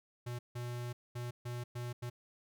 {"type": "tone bursts at uneven times", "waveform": "square", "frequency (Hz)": 121.4, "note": "B2", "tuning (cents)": -29, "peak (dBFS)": -39, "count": 6, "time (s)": [[0.26, 0.39], [0.55, 0.93], [1.15, 1.31], [1.45, 1.64], [1.75, 1.93], [2.02, 2.1]], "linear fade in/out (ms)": 10, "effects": []}